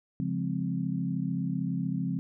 sine chord, Db major seventh, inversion none, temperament equal, 138.59 / 174.61 / 207.7 / 261.6 Hz, Db3 / F3 / Ab3 / C4, 0 / 0 / 0 / 0 cents, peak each -34 / -31 / -36 / -34 dBFS, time 0.2-2.19 s, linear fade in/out 0 ms, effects none

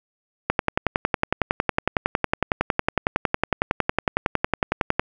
click train, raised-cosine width 0.5 ms, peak -3 dBFS, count 50, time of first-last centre 0.5-4.995 s, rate 10.9 Hz, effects none

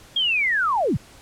sine linear sweep, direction down, 3292 to 82 Hz, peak -18 dBFS, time 0.16-0.97 s, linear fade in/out 5 ms, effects pink hiss -48 dBFS RMS until 1.21 s + low-pass 11000 Hz 12 dB/octave

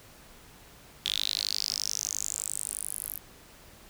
sawtooth tone with high-pass filter sweep, 51.5 Hz, G#1, 14 cents flat, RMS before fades -33 dBFS, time 1.05-3.18 s, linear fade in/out 5 ms, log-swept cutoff 3400 to 12000 Hz, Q 7.2, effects pink hiss -53 dBFS RMS until 3.89 s

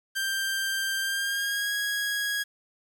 sawtooth tone with pitch glide, 1578 to 1653.6 Hz, G6 to G#6, +11 to -8 cents, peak -23 dBFS, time 0.15-2.44 s, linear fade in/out 20 ms, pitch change +81 cents, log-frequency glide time 1-1.74 s, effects 9-bit

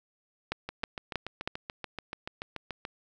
two click trains, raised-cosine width 0.3 ms, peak -20 / -14 dBFS, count 16 / 4, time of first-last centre 0.69-2.851 / 0.52-1.475 s, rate 6.94 / 3.14 Hz, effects none

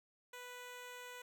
10% pulse tone, 493.9 Hz, B4, in tune, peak -40 dBFS, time 0.33-1.22 s, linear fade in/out 5 ms, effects none

